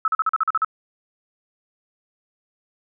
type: tone bursts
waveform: sine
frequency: 1300 Hz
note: E6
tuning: 24 cents flat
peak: -16 dBFS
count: 9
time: 0.05-0.647 s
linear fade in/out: 2 ms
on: 29 ms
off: 42 ms
effects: none